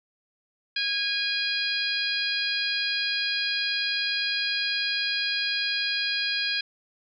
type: harmonic tone with a mistuned harmonic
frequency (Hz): 821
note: G#5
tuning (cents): -20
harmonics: 2 / 3 / 4 / 5 / 6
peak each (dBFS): -31 / -31 / -31 / -31 / -31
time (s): 0.76-6.61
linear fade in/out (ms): 5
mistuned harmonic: 6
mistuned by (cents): -25
effects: none